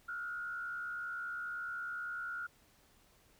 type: tone with frequency modulation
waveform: sine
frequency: 1419 Hz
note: F6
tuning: 27 cents sharp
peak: -38 dBFS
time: 0.08-2.47 s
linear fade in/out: 10 ms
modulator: 69.9 Hz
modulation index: 0.81
effects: pink hiss -67 dBFS RMS until 3.39 s